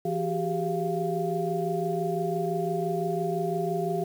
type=tone cluster; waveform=sine; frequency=167.9 / 377.7 / 403.6 / 694 Hz; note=E3 / F#4 / G#4 / F5; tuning=+32 / +36 / -49 / -11 cents; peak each=-31 dBFS; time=0.05-4.04 s; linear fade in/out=5 ms; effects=8-bit